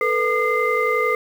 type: tone cluster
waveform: sine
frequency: 441.9 / 493 / 1211 / 2077 Hz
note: A4 / B4 / D#6 / C7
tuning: +7 / -3 / -47 / -13 cents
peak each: -22 dBFS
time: 0.01-1.15 s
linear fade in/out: 2 ms
effects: tanh soft clip ceiling -7 dBFS + 7-bit